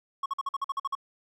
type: tone bursts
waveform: triangle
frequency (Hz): 1101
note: C#6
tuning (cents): -12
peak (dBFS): -25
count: 10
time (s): 0.23-0.952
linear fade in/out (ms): 5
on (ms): 29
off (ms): 48
effects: none